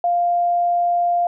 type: tone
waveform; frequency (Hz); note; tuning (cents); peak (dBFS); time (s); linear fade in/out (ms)
sine; 698.5; F5; 0; -15; 0.04-1.27; 2
effects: none